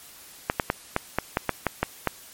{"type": "clicks", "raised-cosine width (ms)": 0.5, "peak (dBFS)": -6, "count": 10, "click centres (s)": [0.499, 0.598, 0.701, 0.964, 1.186, 1.371, 1.493, 1.667, 1.83, 2.073], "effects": ["white hiss -47 dBFS RMS until 2.33 s", "MP3 64 kbps"]}